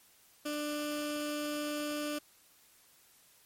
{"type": "tone with notch filter", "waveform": "15% pulse", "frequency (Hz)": 296.5, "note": "D4", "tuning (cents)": 17, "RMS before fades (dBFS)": -36, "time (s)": [0.45, 2.19], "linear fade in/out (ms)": 10, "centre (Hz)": 900, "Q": 1.7, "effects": ["white hiss -63 dBFS RMS until 3.45 s", "MP3 64 kbps"]}